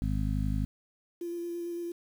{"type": "harmonic tone", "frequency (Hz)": 51.6, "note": "G#1", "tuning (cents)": -10, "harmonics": [1, 2, 3, 4, 5], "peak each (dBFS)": [-30, -33, -35, -36, -37], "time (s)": [0.02, 0.65], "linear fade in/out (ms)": 0}
{"type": "tone with vibrato", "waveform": "sine", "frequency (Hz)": 343.7, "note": "F4", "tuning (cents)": -28, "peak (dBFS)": -33, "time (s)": [1.21, 1.92], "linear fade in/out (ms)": 5, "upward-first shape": "square", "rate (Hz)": 8.9, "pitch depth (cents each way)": 11}
{"effects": ["9-bit"]}